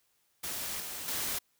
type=noise with level steps; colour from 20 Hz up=white; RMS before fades=-37 / -40 / -34 dBFS; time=0.43-1.39 s; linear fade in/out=10 ms; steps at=0.8 / 1.08 s; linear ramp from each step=2 ms; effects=white hiss -73 dBFS RMS until 1.59 s